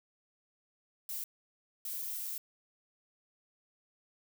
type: noise bursts at uneven times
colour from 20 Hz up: violet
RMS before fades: -39 dBFS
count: 2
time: 1.09-1.24 / 1.85-2.38 s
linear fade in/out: 2 ms
effects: none